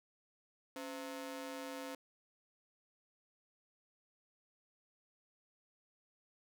sawtooth ring-modulated tone, 395.8 Hz, G4, 17 cents sharp, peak -36 dBFS, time 0.76-1.95 s, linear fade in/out 2 ms, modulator 119 Hz, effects none

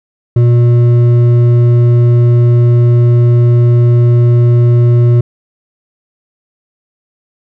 sine tone with hard clipping, 120 Hz, B2, 49 cents flat, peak -6 dBFS, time 0.36-5.21 s, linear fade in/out 5 ms, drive 7 dB, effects none

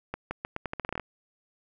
accelerating click train, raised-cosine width 0.5 ms, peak -17 dBFS, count 13, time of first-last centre 0.14-0.997 s, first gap 170 ms, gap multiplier 0.82, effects none

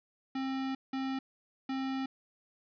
square tone bursts at uneven times, 265.9 Hz, C4, 28 cents sharp, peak -33 dBFS, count 3, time 0.35-0.75 / 0.93-1.19 / 1.69-2.06 s, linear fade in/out 5 ms, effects resampled to 11025 Hz + 10-bit

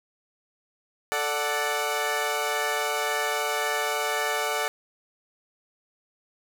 15% pulse chord, D major, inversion second, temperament equal, 440 / 587.3 / 740 Hz, A4 / D5 / F#5, 0 / 0 / 0 cents, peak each -23 dBFS, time 1.12-4.68 s, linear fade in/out 0 ms, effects none

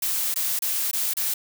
blue noise with dropouts, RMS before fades -25 dBFS, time 0.02-1.34 s, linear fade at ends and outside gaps 5 ms, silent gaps 0.342-0.359 / 0.591-0.62 / 0.913-0.931 / 1.137-1.168 s, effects none

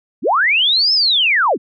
sine linear two-way sweep, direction up then down, 150 to 5310 to 150 Hz, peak -11 dBFS, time 0.22-1.58 s, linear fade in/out 50 ms, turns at 0.93 s, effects none

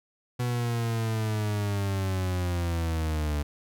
40% pulse linear sweep, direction down, 123.47 to 72.9 Hz, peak -25 dBFS, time 0.39-3.43 s, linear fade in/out 10 ms, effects none

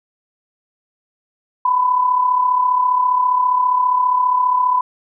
sine tone with amplitude modulation, 1000 Hz, B5, 21 cents sharp, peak -10 dBFS, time 1.65-4.81 s, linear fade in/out 5 ms, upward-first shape sine, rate 34.9 Hz, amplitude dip 55%, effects none

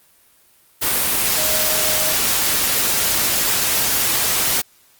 sine tone in noise, 622.3 Hz, D#5, in tune, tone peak -27 dBFS, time 1.37-2.16 s, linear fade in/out 20 ms, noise white, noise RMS -18 dBFS, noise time 0.81-4.62 s, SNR -12 dB, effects white hiss -54 dBFS RMS until 4.99 s + Opus 32 kbps

